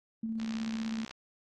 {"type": "tone with tremolo", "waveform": "sine", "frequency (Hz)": 223.6, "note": "A3", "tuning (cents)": 28, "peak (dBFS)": -31, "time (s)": [0.23, 1.05], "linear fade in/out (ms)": 5, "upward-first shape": "square", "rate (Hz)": 16, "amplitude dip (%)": 25}
{"type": "click train", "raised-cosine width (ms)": 0.2, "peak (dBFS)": -26, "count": 47, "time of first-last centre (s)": [0.4, 1.11], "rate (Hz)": 64.8}
{"effects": ["AAC 32 kbps"]}